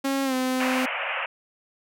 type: tone with pitch glide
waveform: sawtooth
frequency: 272.5 to 257.2 Hz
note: C#4 to C4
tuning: -29 to -30 cents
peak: -19 dBFS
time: 0.04-0.86 s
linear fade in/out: 10 ms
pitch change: -101 cents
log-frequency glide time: 0.24-0.34 s
type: band-pass noise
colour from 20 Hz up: white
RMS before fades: -29 dBFS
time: 0.6-1.26 s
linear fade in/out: 5 ms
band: 510 to 2900 Hz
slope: 96 dB/octave
effects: none